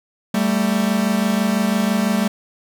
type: tone pair together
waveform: 45% pulse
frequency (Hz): 196 / 222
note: G3 / A3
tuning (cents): 0 / +16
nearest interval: major second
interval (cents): 216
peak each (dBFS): -19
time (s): 0.34-2.28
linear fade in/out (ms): 5
effects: none